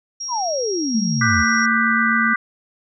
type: tone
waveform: sine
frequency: 5610 Hz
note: F8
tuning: 7 cents sharp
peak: -25 dBFS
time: 0.2-1.66 s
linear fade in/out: 10 ms
type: exponential sweep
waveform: sine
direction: down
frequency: 1069 to 73.42 Hz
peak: -20 dBFS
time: 0.28-1.45 s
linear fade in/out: 50 ms
type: tone with pitch glide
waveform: sine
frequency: 223.4 to 226.5 Hz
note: A3 to A#3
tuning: +27 to -50 cents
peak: -21 dBFS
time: 0.94-2.34 s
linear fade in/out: 10 ms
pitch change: +23 cents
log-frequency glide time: 1.16-1.38 s
type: chord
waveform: sine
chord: G major seventh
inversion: second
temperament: equal with one note detuned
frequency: 1188.3 / 1480 / 1568 / 1975.5 Hz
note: D6 / F#6 / G6 / B6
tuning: +20 / 0 / 0 / 0 cents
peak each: -21 dBFS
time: 1.21-2.36 s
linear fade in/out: 5 ms
effects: none